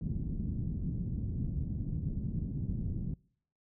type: low-pass noise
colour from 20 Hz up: white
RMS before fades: -35 dBFS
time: 0.01-3.14 s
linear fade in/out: 2 ms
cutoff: 200 Hz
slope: 24 dB/octave
effects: noise-tail reverb RT60 0.6 s tail -25 dB re dry